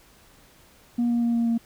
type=tone with pitch steps; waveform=sine; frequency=238.6 / 236.8 / 235 / 233.3 / 231.5 Hz; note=A#3 / A#3 / A#3 / A#3 / A#3; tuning=+41 / +27 / +14 / +2 / -12 cents; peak=-18 dBFS; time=0.98-1.58 s; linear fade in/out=10 ms; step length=120 ms; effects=tanh soft clip ceiling -18 dBFS + pink hiss -55 dBFS RMS until 1.65 s